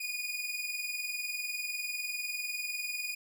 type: tone pair together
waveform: sawtooth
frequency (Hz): 2449 / 2469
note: D#7 / D#7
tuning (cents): -28 / -14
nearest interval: unison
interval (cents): 14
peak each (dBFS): -34 / -34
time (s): 0-3.15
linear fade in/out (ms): 10
effects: none